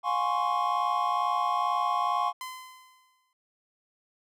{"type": "chord", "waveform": "triangle", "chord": "Db major seventh", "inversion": "first", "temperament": "equal with one note detuned", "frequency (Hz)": [711.5, 830.6, 1046.5, 1108.7], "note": ["F5", "Ab5", "C6", "Db6"], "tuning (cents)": [32, 0, 0, 0], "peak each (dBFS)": [-29, -30, -28, -27], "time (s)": [0.03, 2.33], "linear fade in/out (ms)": 50}
{"type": "tone with exponential decay", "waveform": "sawtooth", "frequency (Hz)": 1026, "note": "C6", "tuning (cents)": -34, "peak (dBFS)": -31, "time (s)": [2.41, 3.33], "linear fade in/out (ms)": 1, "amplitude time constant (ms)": 200}
{"effects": []}